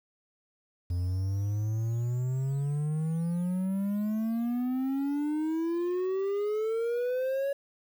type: exponential sweep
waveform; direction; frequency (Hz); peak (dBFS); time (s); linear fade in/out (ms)
triangle; up; 86.7 to 563; -25; 0.9-7.53; 5
effects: 9-bit